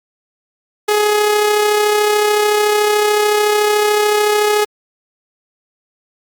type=tone with amplitude modulation; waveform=sawtooth; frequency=419.6 Hz; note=G#4; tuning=18 cents sharp; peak=-6 dBFS; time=0.88-4.65 s; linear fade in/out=10 ms; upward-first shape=sine; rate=33.7 Hz; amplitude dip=35%; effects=Opus 48 kbps